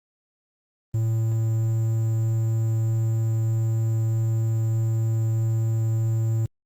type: tone with quantisation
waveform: triangle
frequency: 112.3 Hz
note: A2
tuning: 36 cents sharp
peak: -18 dBFS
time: 0.94-6.46 s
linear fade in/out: 5 ms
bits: 8
effects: Opus 32 kbps